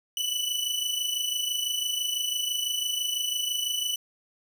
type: tone pair together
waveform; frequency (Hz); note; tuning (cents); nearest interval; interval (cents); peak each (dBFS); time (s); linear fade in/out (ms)
sawtooth; 2965 / 2991; F#7 / F#7; +3 / +18; unison; 15; -26 / -27; 0.17-3.96; 2
effects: none